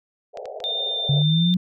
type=band-pass noise; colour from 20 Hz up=white; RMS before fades=-35 dBFS; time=0.33-1.23 s; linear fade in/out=20 ms; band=420 to 760 Hz; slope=96 dB/octave
type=clicks; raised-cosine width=0.2 ms; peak=-23 dBFS; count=3; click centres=0.373 / 0.456 / 0.603 s
type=tone with pitch glide; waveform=sine; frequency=3611 to 3588 Hz; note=A7 to A7; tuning=+44 to +33 cents; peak=-23 dBFS; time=0.64-1.54 s; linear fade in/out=0 ms; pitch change=-11 cents; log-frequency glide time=0.9-0.96 s
type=exponential sweep; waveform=sine; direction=up; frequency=138.59 to 185 Hz; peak=-16 dBFS; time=1.09-1.57 s; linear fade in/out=5 ms
effects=none